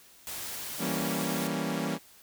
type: noise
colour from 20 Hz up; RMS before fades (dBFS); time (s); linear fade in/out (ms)
white; -38; 0.27-1.47; 0
type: chord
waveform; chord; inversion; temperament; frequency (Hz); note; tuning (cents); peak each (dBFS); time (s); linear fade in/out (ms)
sawtooth; E diminished seventh; none; equal; 164.81 / 196 / 233.1 / 277.2; E3 / G3 / Bb3 / Db4; 0 / 0 / 0 / 0; -31; 0.78-1.99; 50
effects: white hiss -56 dBFS RMS until 2.22 s